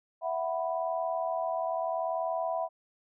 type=chord; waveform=sine; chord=E suspended second; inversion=none; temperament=equal; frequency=659.3 / 740 / 987.8 Hz; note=E5 / F#5 / B5; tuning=0 / 0 / 0 cents; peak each=-31 / -34 / -36 dBFS; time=0.21-2.69 s; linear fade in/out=50 ms; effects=none